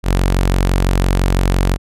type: tone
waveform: sawtooth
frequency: 45.93 Hz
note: F#1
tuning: 12 cents flat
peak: -8 dBFS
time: 0.03-1.78 s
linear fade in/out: 50 ms
effects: resampled to 32000 Hz